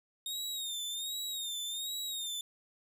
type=tone with vibrato; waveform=sawtooth; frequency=3697 Hz; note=A#7; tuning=15 cents flat; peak=-33 dBFS; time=0.26-2.41 s; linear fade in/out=2 ms; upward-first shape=sine; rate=1.3 Hz; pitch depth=85 cents each way; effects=none